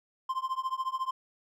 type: tone with tremolo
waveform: triangle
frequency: 1046.5 Hz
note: C6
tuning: in tune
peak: -24 dBFS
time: 0.29-1.11 s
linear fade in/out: 5 ms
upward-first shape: triangle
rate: 14 Hz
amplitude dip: 100%
effects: none